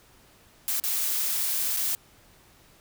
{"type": "noise with dropouts", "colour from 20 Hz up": "blue", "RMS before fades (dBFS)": -27, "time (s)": [0.68, 1.95], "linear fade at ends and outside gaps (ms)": 0, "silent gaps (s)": [[0.799, 0.838], [1.765, 1.77]], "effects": ["pink hiss -57 dBFS RMS until 2.8 s"]}